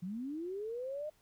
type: linear sweep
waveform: sine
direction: up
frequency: 168.6 to 620 Hz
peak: -37 dBFS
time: 0.02-1.1 s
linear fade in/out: 10 ms
effects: pink hiss -70 dBFS RMS until 1.21 s